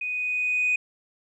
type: tone with level ramp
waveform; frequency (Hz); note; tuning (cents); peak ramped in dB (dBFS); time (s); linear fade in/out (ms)
sine; 2489; D#7; 0; -27 to -18; 0.01-0.76; 5
effects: tanh soft clip ceiling -17 dBFS